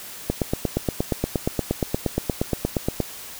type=click train; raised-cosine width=2 ms; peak=-7 dBFS; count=24; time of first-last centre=0.3-3.003 s; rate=8.51 Hz; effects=white hiss -38 dBFS RMS until 3.39 s